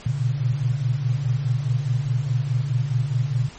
sine tone cluster, 118 / 122.8 / 142.8 Hz, A#2 / B2 / D3, +22 / -9 / -48 cents, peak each -24 dBFS, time 0.06-3.49 s, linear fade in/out 5 ms, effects pink hiss -43 dBFS RMS until 3.58 s + MP3 32 kbps

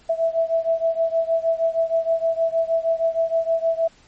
sine beating tone pair, 656 / 662.4 Hz, E5 / E5, -9 / +8 cents, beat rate 6.4 Hz, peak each -20 / -22 dBFS, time 0.09-3.88 s, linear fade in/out 10 ms, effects pink hiss -54 dBFS RMS until 4.07 s + MP3 32 kbps

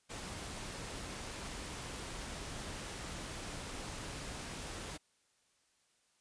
pink noise, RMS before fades -44 dBFS, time 0.09-4.98 s, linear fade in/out 20 ms, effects white hiss -74 dBFS RMS until 6.2 s + resampled to 22050 Hz

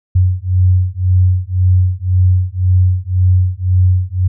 sine beating tone pair, 90.8 / 92.7 Hz, F#2 / F#2, -32 / +4 cents, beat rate 1.9 Hz, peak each -12 dBFS, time 0.15-4.28 s, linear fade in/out 10 ms, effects none

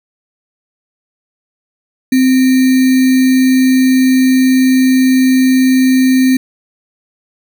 sine tone with sample-and-hold, 259.1 Hz, C4, 17 cents flat, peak -6 dBFS, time 2.12-6.37 s, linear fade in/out 5 ms, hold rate 2100 Hz, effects none

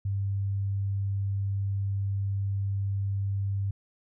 sine tone, 98.8 Hz, G2, 14 cents sharp, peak -26 dBFS, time 0.05-3.71 s, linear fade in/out 5 ms, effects none

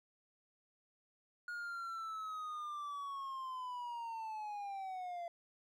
triangle linear sweep, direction down, 1439 to 680 Hz, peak -39 dBFS, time 1.48-5.28 s, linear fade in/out 2 ms, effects none

